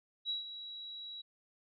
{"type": "tone with ADSR envelope", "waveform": "sine", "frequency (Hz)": 3886, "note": "B7", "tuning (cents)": -29, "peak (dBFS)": -32, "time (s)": [0.25, 1.22], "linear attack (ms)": 45, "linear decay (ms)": 140, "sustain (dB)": -11, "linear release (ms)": 13, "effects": []}